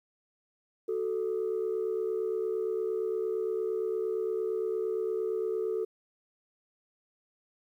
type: tone pair together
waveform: sine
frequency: 371.3 / 440 Hz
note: F#4 / A4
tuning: +6 / 0 cents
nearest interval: minor third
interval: 294 cents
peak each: -31 / -29 dBFS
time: 0.88-5.85 s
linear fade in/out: 10 ms
effects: tanh soft clip ceiling -24 dBFS + 11-bit